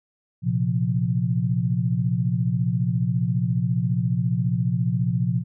sine chord, Bb suspended second, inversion none, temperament just, 116.54 / 131.11 / 174.81 Hz, Bb2 / C3 / F3, 0 / +4 / +2 cents, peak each -24 dBFS, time 0.42-5.44 s, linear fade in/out 50 ms, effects none

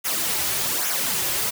white noise with flanger, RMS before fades -24 dBFS, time 0.04-1.51 s, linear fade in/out 20 ms, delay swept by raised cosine 0.22 to 4.52 ms, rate 1.2 Hz, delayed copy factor -0.7, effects none

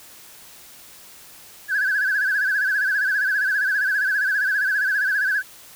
sine tone with vibrato, 1600 Hz, G6, 35 cents sharp, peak -17 dBFS, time 1.68-5.43 s, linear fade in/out 50 ms, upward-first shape sine, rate 15 Hz, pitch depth 110 cents each way, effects tanh soft clip ceiling -14 dBFS + white hiss -45 dBFS RMS until 5.75 s

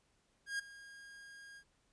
45% pulse tone with ADSR envelope, 1625 Hz, G#6, 38 cents flat, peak -34 dBFS, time 0.46-1.64 s, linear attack 130 ms, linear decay 10 ms, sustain -18 dB, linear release 67 ms, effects pink hiss -75 dBFS RMS until 1.92 s + resampled to 22050 Hz

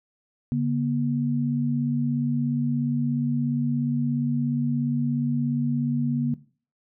sine tone pair together, 142.3 / 239.3 Hz, C#3 / A#3, +46 / +46 cents, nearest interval major sixth, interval 900 cents, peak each -24 / -24 dBFS, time 0.52-6.34 s, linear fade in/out 0 ms, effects noise-tail reverb RT60 0.4 s tail -17 dB re dry

